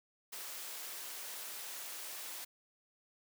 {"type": "high-pass noise", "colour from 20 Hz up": "white", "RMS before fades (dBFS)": -45, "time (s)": [0.32, 2.45], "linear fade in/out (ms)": 10, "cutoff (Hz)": 410, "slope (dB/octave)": 12, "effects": []}